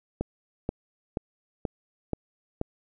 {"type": "click train", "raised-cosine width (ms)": 2, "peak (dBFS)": -14, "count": 6, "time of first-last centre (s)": [0.21, 2.614], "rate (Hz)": 2.08, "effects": []}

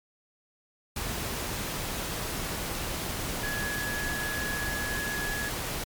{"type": "tone in noise", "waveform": "sine", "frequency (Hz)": 1685, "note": "G#6", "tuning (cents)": 25, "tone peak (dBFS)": -32, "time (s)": [3.43, 5.49], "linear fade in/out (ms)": 5, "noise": "pink", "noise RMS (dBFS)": -33, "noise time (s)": [0.96, 5.84], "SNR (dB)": -2, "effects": ["MP3 96 kbps"]}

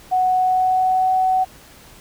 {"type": "tone with pitch glide", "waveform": "sine", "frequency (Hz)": [740, 749.5], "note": ["F#5", "F#5"], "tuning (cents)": [0, 22], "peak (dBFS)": -14, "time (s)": [0.11, 1.45], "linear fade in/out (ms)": 20, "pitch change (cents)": 22, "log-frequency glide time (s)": [0.36, 1.13], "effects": ["pink hiss -45 dBFS RMS until 2 s"]}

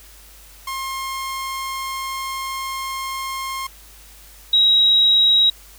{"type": "tone pair in turn", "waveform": ["sawtooth", "sine"], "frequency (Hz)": [1067, 3832], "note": ["C6", "A#7"], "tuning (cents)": [34, 47], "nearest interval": "octave + minor seventh", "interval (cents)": 2213, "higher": "second", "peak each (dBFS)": [-21, -11], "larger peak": "second", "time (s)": [[0.67, 3.67], [4.53, 5.5]], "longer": "first", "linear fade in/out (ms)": 5, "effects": ["added 50 Hz sine -46 dBFS peak until 5.78 s", "white hiss -46 dBFS RMS until 5.78 s"]}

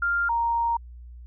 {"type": "tone pair in turn", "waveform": "sine", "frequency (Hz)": [1396.9, 932.3], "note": ["F6", "A#5"], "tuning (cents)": [0, 0], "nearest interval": "perfect fifth", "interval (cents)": 700, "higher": "first", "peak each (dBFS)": -21, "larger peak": "neither", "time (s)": [[0.02, 0.29], [0.29, 0.77]], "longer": "second", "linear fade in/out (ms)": 5, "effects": ["added 60 Hz sine -40 dBFS peak until 1.26 s"]}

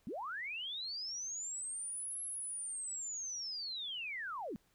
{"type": "linear two-way sweep", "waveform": "sine", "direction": "up then down", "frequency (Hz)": [174.61, 11120, 174.61], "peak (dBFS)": -39, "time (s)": [0.07, 4.56], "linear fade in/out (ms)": 0, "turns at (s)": 2.22, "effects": ["pink hiss -73 dBFS RMS until 4.74 s"]}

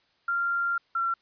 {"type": "tone pair in turn", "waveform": "sine", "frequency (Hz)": [1388, 1361], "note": ["F6", "F6"], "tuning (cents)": [-11, -45], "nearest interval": "unison", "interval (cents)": 34, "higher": "first", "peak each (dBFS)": -24, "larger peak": "neither", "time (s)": [[0.28, 0.78], [0.95, 1.14]], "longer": "first", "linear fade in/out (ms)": 5, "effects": ["white hiss -67 dBFS RMS until 1.21 s", "resampled to 11025 Hz"]}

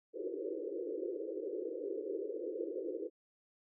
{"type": "band-pass noise", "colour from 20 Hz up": "pink", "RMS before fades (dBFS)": -40, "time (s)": [0.13, 3.1], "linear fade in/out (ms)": 50, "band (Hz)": [320, 520], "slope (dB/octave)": 96, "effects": []}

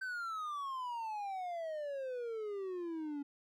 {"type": "exponential sweep", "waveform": "triangle", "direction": "down", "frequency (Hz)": [1554, 280.4], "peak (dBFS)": -36, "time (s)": [0.01, 3.23], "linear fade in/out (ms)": 10, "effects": []}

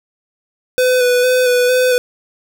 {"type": "tone with vibrato", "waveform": "square", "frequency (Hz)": 499.6, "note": "B4", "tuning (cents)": 20, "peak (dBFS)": -11, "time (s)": [0.78, 1.98], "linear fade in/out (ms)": 0, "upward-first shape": "square", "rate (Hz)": 2.2, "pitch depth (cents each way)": 20, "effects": []}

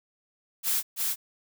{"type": "noise with echo", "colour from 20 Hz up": "blue", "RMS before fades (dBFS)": -26, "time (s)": [0.63, 0.83], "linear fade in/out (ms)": 50, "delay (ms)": 330, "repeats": 1, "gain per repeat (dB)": -2, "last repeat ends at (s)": 1.16, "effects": []}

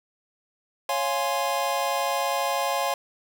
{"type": "chord", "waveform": "square", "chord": "Db major seventh", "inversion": "none", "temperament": "equal", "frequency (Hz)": [554.4, 698.5, 830.6, 1046.5], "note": ["Db5", "F5", "Ab5", "C6"], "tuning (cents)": [0, 0, 0, 0], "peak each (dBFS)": -30, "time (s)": [0.89, 2.94], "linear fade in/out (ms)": 2, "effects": []}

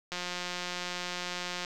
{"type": "click train", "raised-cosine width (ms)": 0.2, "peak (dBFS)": -18, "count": 273, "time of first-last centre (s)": [0.12, 1.648], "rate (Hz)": 178, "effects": []}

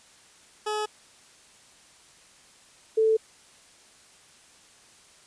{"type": "tone pair in turn", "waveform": ["20% pulse", "sine"], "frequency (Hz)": [425, 441.4], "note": ["G#4", "A4"], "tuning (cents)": [40, 5], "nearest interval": "minor second", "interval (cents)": 65, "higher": "second", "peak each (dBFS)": [-22, -18], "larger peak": "second", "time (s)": [[0.66, 0.86], [2.97, 3.17]], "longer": "neither", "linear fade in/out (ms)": 10, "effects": ["white hiss -55 dBFS RMS until 5.26 s", "resampled to 22050 Hz"]}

